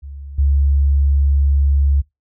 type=tone with level steps; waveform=sine; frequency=70 Hz; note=C#2; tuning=18 cents sharp; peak=-29 / -11 dBFS; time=0.02-2.02 s; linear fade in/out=20 ms; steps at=0.38 s; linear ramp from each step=10 ms; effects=noise-tail reverb RT60 0.2 s tail -25 dB re dry